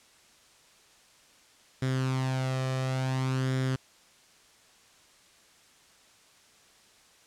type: tone with flanger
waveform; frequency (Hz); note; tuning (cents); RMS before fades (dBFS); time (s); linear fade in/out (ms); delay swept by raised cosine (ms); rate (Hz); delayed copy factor
sawtooth; 130.81; C3; 0; -29; 1.82-3.76; 5; 0.56 to 1.66; 0.57; +0.55
effects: white hiss -59 dBFS RMS until 7.26 s + low-pass 8000 Hz 12 dB/octave